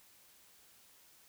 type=silence; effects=white hiss -63 dBFS RMS until 1.28 s